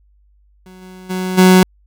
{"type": "tone with level steps", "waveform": "30% pulse", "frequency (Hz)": 185, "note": "F#3", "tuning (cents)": 0, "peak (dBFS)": [-35, -32, -16, -3], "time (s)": [0.66, 1.63], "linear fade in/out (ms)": 2, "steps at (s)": [0.81, 1.09, 1.37], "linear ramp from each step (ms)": 20, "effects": ["added 50 Hz sine -50 dBFS peak until 1.86 s"]}